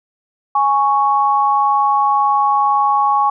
sine tone pair together, 830.6 / 1108.7 Hz, G#5 / C#6, 0 / 0 cents, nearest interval perfect fourth, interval 500 cents, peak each -14 dBFS, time 0.55-3.3 s, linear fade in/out 5 ms, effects none

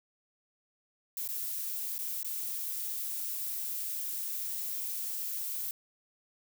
violet noise with dropouts, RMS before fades -36 dBFS, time 1.17-5.71 s, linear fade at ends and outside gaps 1 ms, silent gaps 1.277-1.288 / 1.981-1.989 / 2.231-2.246 s, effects none

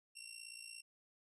15% pulse tone with amplitude modulation, 2737 Hz, F7, 36 cents flat, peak -39 dBFS, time 0.15-0.82 s, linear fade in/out 20 ms, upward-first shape sine, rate 57.2 Hz, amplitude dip 75%, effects resampled to 24000 Hz

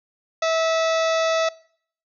harmonic tone with a mistuned harmonic, 650 Hz, E5, 24 cents flat, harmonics 1 / 2 / 3 / 4 / 5 / 6 / 7 / 8 / 9 / 10, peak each -20 / -26 / -30 / -32 / -34 / -36 / -37 / -38 / -39 / -40 dBFS, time 0.42-1.49 s, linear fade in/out 5 ms, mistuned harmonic 5, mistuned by +120 cents, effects noise-tail reverb RT60 0.6 s tail -23 dB re dry

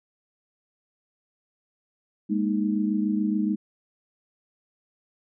sine chord, Ab suspended second, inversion none, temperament equal with one note detuned, 206.1 / 233.1 / 311.1 Hz, Ab3 / Bb3 / Eb4, -13 / 0 / 0 cents, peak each -24 / -29 / -27 dBFS, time 2.29-3.56 s, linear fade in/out 20 ms, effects none

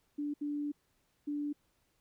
sine tone bursts at uneven times, 292.2 Hz, D4, 9 cents flat, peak -33 dBFS, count 3, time 0.18-0.34 / 0.41-0.72 / 1.27-1.53 s, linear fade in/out 10 ms, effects pink hiss -75 dBFS RMS until 2 s

